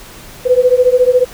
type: beating tone pair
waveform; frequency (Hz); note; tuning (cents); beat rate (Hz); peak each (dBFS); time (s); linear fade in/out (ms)
sine; 493.9 / 507.9; B4 / B4; 0 / +48; 14; -10; 0.45-1.25; 20
effects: pink hiss -35 dBFS RMS until 1.33 s